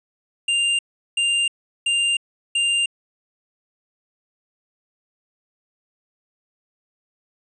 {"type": "tone bursts", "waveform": "square", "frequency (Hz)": 2794, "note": "F7", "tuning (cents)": 0, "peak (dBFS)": -18, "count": 4, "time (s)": [0.48, 2.86], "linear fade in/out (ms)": 5, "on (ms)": 310, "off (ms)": 380, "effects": ["resampled to 22050 Hz"]}